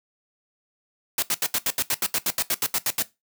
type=noise bursts; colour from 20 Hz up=white; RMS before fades=-23 dBFS; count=16; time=1.18-3.024 s; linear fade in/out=2 ms; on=44 ms; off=76 ms; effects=noise-tail reverb RT60 0.2 s tail -17 dB re dry + high-pass 100 Hz 12 dB/octave